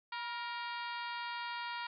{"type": "harmonic tone with a mistuned harmonic", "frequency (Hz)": 468.2, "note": "A#4", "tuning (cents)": 8, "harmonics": [2, 3, 4, 5, 6, 7, 8, 9, 10], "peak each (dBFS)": [-41, -45, -47, -49, -51, -52, -53, -54, -55], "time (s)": [0.12, 1.87], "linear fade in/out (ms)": 5, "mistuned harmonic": 2, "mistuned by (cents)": 43, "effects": []}